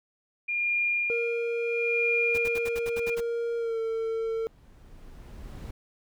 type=tone with tremolo; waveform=sine; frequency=2411 Hz; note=D7; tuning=45 cents sharp; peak=-23 dBFS; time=0.48-3.15 s; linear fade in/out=10 ms; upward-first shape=sine; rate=0.74 Hz; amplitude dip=80%
type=tone with pitch glide; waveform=triangle; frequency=467.3 to 450.6 Hz; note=A#4 to A4; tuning=+4 to +41 cents; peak=-25 dBFS; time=1.1-4.47 s; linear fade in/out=0 ms; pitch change=-63 cents; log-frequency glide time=3.57-3.79 s
type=noise bursts; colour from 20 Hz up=pink; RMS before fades=-39 dBFS; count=9; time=2.34-3.207 s; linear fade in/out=10 ms; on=43 ms; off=60 ms
type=noise with exponential growth; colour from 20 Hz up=brown; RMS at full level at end=-38 dBFS; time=2.81-5.71 s; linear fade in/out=5 ms; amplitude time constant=630 ms
effects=none